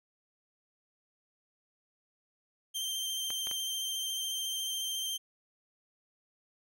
sawtooth tone with vibrato, 3150 Hz, G7, 8 cents sharp, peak -30 dBFS, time 2.74-5.18 s, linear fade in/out 20 ms, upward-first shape triangle, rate 14 Hz, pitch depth 21 cents each way
clicks, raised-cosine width 0.3 ms, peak -26 dBFS, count 3, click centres 3.304 / 3.471 / 3.513 s
effects none

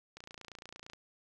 click train, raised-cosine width 0.2 ms, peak -30 dBFS, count 23, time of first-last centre 0.17-0.934 s, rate 28.8 Hz, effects none

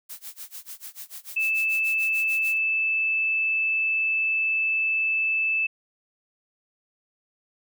blue noise with tremolo, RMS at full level -37 dBFS, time 0.09-2.58 s, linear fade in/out 10 ms, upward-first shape sine, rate 6.8 Hz, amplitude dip 95%
sine tone, 2629 Hz, E7, 5 cents flat, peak -21 dBFS, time 1.36-5.67 s, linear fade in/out 10 ms
effects none

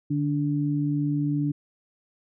sine tone pair together, 147.7 / 290.3 Hz, D3 / D4, +10 / -20 cents, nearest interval octave, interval 1170 cents, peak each -25 dBFS, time 0.1-1.52 s, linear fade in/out 10 ms, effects none

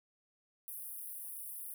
pink high-pass noise, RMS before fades -45 dBFS, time 0.68-1.74 s, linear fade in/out 0 ms, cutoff 9500 Hz, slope 96 dB/octave, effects none

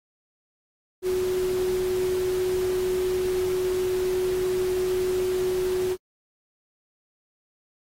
sine tone in noise, 369 Hz, F#4, 5 cents flat, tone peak -22 dBFS, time 1.02-5.97 s, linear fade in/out 50 ms, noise pink, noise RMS -38 dBFS, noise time 1.02-5.97 s, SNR +13 dB, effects AAC 48 kbps

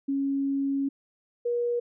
sine tone pair in turn, 275.8 / 479 Hz, C#4 / A#4, -9 / +47 cents, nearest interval minor seventh, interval 956 cents, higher second, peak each -24 dBFS, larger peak neither, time 0.08-0.89 / 1.45-1.8 s, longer first, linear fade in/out 10 ms, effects none

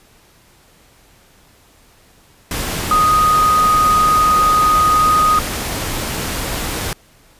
sine tone in noise, 1244.5 Hz, D#6, in tune, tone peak -10 dBFS, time 2.91-5.39 s, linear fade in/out 2 ms, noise pink, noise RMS -22 dBFS, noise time 2.51-6.93 s, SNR +9 dB, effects pink hiss -50 dBFS RMS until 7.39 s + resampled to 32000 Hz

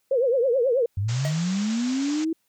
sine tone with vibrato, 504 Hz, B4, 35 cents sharp, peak -18 dBFS, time 0.11-0.86 s, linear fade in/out 5 ms, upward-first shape triangle, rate 9.3 Hz, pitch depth 200 cents each way
sine linear sweep, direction up, 92.5 to 329.6 Hz, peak -22 dBFS, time 0.97-2.33 s, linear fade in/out 5 ms
white band-pass noise, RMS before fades -38 dBFS, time 1.08-2.25 s, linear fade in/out 10 ms, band 410 to 7500 Hz, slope 96 dB/octave
square tone with exponential decay, 635 Hz, D#5, 35 cents sharp, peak -26 dBFS, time 1.25-1.4 s, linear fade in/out 0 ms, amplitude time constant 31 ms
effects white hiss -71 dBFS RMS until 2.48 s

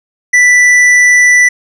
triangle tone with hard clipping, 1975.5 Hz, B6, in tune, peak -5 dBFS, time 0.33-1.49 s, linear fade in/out 10 ms, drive 11 dB, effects none

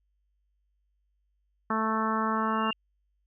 harmonic tone, 220.3 Hz, A3, 2 cents sharp, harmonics 1 / 2 / 3 / 4 / 5 / 6 / 7 / 8, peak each -30 / -36 / -38 / -34 / -30 / -32 / -40 / -41 dBFS, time 1.7-2.71 s, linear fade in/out 5 ms
sine tone with exponential growth, 2794 Hz, F7, in tune, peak -30 dBFS, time 2.35-2.73 s, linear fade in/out 2 ms, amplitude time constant 82 ms
effects added 50 Hz sine -70 dBFS peak until 3.26 s

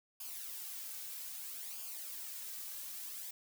blue noise with flanger, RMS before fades -45 dBFS, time 0.2-3.31 s, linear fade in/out 5 ms, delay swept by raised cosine 0.51 to 2.91 ms, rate 0.62 Hz, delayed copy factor -0.6, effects none

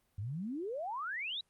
sine exponential sweep, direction up, 92.5 to 3993 Hz, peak -36 dBFS, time 0.18-1.41 s, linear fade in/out 5 ms, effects pink hiss -75 dBFS RMS until 1.49 s + Opus 32 kbps

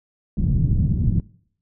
white low-pass noise, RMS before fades -19 dBFS, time 0.37-1.2 s, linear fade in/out 2 ms, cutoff 170 Hz, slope 24 dB/octave, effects noise-tail reverb RT60 0.6 s tail -23 dB re dry

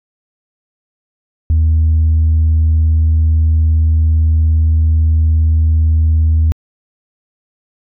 sine tone, 79.4 Hz, D#2, 36 cents sharp, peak -6 dBFS, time 1.5-6.52 s, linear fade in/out 0 ms, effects tanh soft clip ceiling -6 dBFS

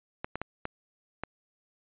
clicks, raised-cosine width 0.5 ms, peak -18 dBFS, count 5, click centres 0.245 / 0.356 / 0.416 / 0.654 / 1.236 s, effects resampled to 8000 Hz

